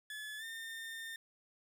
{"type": "tone with pitch glide", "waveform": "30% pulse", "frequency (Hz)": [1718, 1813.9], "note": ["A6", "A#6"], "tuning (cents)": [-42, -48], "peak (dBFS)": -40, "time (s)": [0.1, 1.16], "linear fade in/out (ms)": 2, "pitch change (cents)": 94, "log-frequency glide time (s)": [0.38, 0.44], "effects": []}